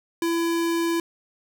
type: tone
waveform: square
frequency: 335.5 Hz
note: E4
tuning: 31 cents sharp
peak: -22 dBFS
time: 0.22-1 s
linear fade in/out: 2 ms
effects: none